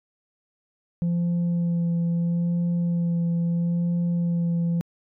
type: tone with vibrato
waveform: sine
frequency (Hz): 171.3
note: F3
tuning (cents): -33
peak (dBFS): -18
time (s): 1.02-4.81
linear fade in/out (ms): 0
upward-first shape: sine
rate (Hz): 0.76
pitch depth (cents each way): 16
effects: tanh soft clip ceiling -20 dBFS